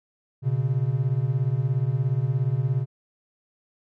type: beating tone pair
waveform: triangle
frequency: 121.6 / 138.6 Hz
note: B2 / C#3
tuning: -26 / 0 cents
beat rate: 17 Hz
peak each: -22 dBFS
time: 0.42-2.86 s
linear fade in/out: 50 ms
effects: none